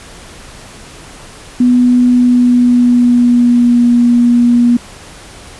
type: tone with pitch glide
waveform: sine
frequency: 246.7 to 240 Hz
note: B3 to B3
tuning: -2 to -49 cents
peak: -5 dBFS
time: 1.6-4.77 s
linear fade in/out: 5 ms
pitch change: -47 cents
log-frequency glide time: 2.13-3.89 s
effects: pink hiss -34 dBFS RMS until 5.59 s + resampled to 24000 Hz